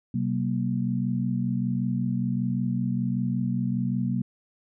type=tone cluster; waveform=sine; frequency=128.9 / 190.3 / 235.5 Hz; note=C3 / F#3 / A#3; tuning=-26 / +49 / +18 cents; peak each=-28 dBFS; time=0.14-4.22 s; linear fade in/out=5 ms; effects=none